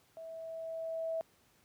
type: tone with level ramp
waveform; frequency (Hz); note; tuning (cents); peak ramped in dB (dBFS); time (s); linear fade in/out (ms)
sine; 652; E5; -19; -44 to -32; 0.17-1.21; 0
effects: pink hiss -68 dBFS RMS until 1.64 s + high-pass 80 Hz 12 dB/octave